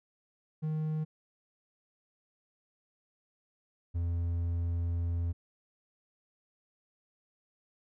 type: tone pair in turn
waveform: triangle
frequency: 155.56 / 85.41 Hz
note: D#3 / F2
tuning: 0 / -38 cents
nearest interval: minor seventh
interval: 1038 cents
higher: first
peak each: -28 / -27 dBFS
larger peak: second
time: 0.62-1.05 / 3.94-5.33 s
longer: second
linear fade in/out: 20 ms
effects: none